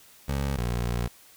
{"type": "tone pair in turn", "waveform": "20% pulse", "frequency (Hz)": [69, 59.54], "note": ["C#2", "A#1"], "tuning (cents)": [-7, 37], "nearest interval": "minor third", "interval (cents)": 256, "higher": "first", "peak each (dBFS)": -21, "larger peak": "neither", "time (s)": [[0.28, 0.57], [0.57, 1.08]], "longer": "second", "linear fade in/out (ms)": 10, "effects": ["white hiss -54 dBFS RMS until 1.36 s"]}